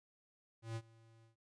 square tone with ADSR envelope, 113.5 Hz, A#2, 46 cents flat, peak -39 dBFS, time 0.62-1.36 s, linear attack 140 ms, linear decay 54 ms, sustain -24 dB, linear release 120 ms, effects resampled to 22050 Hz

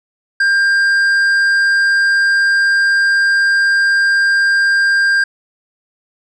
sine tone with tanh clipping, 1596 Hz, G6, 31 cents sharp, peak -11 dBFS, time 0.4-5.24 s, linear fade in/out 5 ms, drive 7 dB, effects none

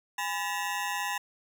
20% pulse ring-modulated tone, 912 Hz, A#5, 38 cents flat, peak -22 dBFS, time 0.18-1.18 s, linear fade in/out 5 ms, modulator 91.6 Hz, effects none

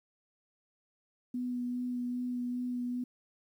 sine tone with vibrato, 246.6 Hz, B3, 2 cents flat, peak -32 dBFS, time 1.34-3.04 s, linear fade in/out 5 ms, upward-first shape sine, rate 2.5 Hz, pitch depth 13 cents each way, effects 11-bit

